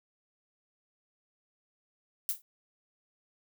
violet noise with exponential decay, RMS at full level -26 dBFS, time 2.29-2.42 s, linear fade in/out 1 ms, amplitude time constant 27 ms, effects none

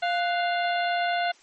harmonic tone with a mistuned harmonic, 698.5 Hz, F5, in tune, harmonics 1 / 2 / 3 / 4 / 5 / 6, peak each -24 / -30 / -34 / -36 / -38 / -40 dBFS, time 0.02-1.32 s, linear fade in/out 10 ms, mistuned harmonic 2, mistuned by +100 cents, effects white hiss -56 dBFS RMS until 1.42 s + MP3 32 kbps

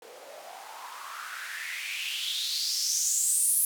blue noise with band-pass filter sweep, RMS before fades -31 dBFS, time 0.02-3.65 s, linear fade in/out 2 ms, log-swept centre 460 to 11000 Hz, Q 5.3, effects none

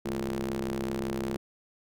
sawtooth ring-modulated tone, 65.3 Hz, C2, 3 cents flat, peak -23 dBFS, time 0.05-1.37 s, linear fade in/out 10 ms, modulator 280 Hz, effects none

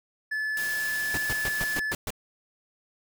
triangle tone, 1730 Hz, A6, 30 cents flat, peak -25 dBFS, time 0.31-1.93 s, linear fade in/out 10 ms
white noise, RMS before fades -37 dBFS, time 0.57-1.77 s, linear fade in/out 0 ms
pink noise bursts, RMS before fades -31 dBFS, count 7, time 1.14-2.105 s, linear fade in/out 2 ms, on 35 ms, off 120 ms
effects none

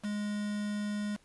triangle tone with quantisation, 207.7 Hz, G#3, in tune, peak -30 dBFS, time 0.03-1.17 s, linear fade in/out 20 ms, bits 7, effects pink hiss -65 dBFS RMS until 1.24 s + resampled to 24000 Hz

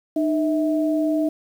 sine tone pair together, 306 / 647.6 Hz, D#4 / E5, -29 / -31 cents, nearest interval octave + minor second, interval 1298 cents, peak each -19 / -24 dBFS, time 0.16-1.29 s, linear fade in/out 5 ms, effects 8-bit

